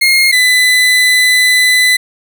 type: tone pair in turn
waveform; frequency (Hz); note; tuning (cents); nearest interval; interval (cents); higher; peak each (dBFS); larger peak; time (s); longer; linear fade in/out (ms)
30% pulse; 2142 / 2002; C7 / B6; +40 / +23; minor second; 117; first; -4; neither; 0.01-0.32 / 0.32-1.97; second; 10
effects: none